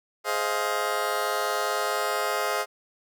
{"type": "chord", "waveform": "20% pulse", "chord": "F minor seventh", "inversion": "first", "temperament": "just", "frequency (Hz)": [419.1, 523.8, 628.6, 698.5], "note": ["Ab4", "C5", "Eb5", "F5"], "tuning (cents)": [16, 2, 18, 0], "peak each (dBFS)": -26, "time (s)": [0.24, 2.66], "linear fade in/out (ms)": 50, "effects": []}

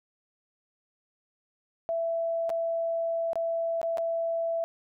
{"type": "tone with dropouts", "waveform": "sine", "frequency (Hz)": 665, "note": "E5", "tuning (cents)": 15, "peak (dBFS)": -26, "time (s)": [1.89, 4.64], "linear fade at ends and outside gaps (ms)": 0, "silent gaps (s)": [[2.494, 2.501], [3.332, 3.356], [3.815, 3.83], [3.973, 3.982]], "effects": []}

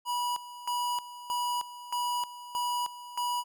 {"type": "tone with tremolo", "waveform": "square", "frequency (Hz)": 974, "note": "B5", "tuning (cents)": -24, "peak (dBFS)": -29, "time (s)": [0.05, 3.44], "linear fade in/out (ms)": 50, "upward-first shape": "square", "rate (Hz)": 1.6, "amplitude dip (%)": 80, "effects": []}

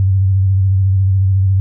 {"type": "tone with vibrato", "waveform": "sine", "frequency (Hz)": 95.9, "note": "G2", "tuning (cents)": -37, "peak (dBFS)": -9, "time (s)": [0, 1.6], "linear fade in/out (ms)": 0, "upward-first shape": "square", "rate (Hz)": 14, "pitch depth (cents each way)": 33, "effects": []}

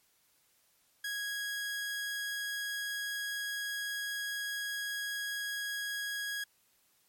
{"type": "tone", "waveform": "sawtooth", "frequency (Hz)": 1654, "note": "G#6", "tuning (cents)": -8, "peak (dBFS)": -31, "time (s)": [1.04, 6.44], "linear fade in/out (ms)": 5, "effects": ["white hiss -70 dBFS RMS until 7.08 s", "MP3 64 kbps"]}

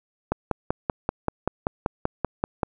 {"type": "click train", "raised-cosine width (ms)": 1, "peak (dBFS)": -8, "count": 13, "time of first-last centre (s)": [0.32, 2.632], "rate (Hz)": 5.19, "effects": []}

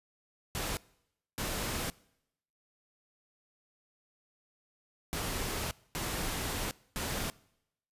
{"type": "noise bursts at uneven times", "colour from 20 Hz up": "pink", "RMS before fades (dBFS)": -35, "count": 5, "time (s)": [[0.55, 0.77], [1.38, 1.9], [5.13, 5.71], [5.95, 6.71], [6.96, 7.3]], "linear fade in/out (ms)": 0, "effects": ["noise-tail reverb RT60 0.8 s tail -23 dB re dry", "resampled to 32000 Hz"]}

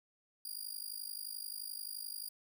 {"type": "tone with amplitude modulation", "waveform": "10% pulse", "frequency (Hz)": 4811, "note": "D8", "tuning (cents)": 41, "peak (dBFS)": -31, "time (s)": [0.45, 2.29], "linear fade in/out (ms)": 5, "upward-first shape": "sine", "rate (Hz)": 51.5, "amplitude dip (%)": 90, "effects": ["12-bit"]}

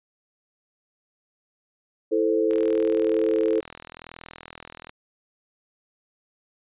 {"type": "chord", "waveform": "sine", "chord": "A minor", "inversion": "second", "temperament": "equal", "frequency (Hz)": [329.6, 440, 523.3], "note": ["E4", "A4", "C5"], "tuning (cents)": [0, 0, 0], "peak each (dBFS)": [-24, -21, -27], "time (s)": [2.11, 3.61], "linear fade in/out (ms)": 20}
{"type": "click train", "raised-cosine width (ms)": 0.3, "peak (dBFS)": -23, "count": 99, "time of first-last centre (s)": [2.51, 4.894], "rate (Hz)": 41.1}
{"effects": ["resampled to 8000 Hz"]}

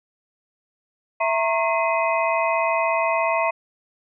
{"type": "tone cluster", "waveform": "sine", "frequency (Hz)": [661, 927, 1084, 2047, 2515], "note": ["E5", "A#5", "C#6", "C7", "D#7"], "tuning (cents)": [5, -10, -39, -38, 18], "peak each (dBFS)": [-22, -25, -25, -29, -27], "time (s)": [1.2, 3.51], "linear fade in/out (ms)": 10, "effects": []}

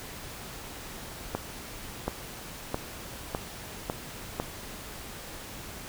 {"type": "accelerating click train", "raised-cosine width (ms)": 1, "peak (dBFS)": -14, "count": 6, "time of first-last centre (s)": [1.35, 4.4], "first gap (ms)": 730, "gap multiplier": 0.91, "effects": ["pink hiss -42 dBFS RMS until 5.88 s"]}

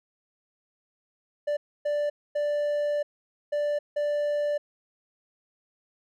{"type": "tone bursts at uneven times", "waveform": "triangle", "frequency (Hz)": 587.3, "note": "D5", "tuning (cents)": 0, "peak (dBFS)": -22, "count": 5, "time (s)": [[1.47, 1.57], [1.85, 2.1], [2.35, 3.03], [3.52, 3.79], [3.96, 4.58]], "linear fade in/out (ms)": 10, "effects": []}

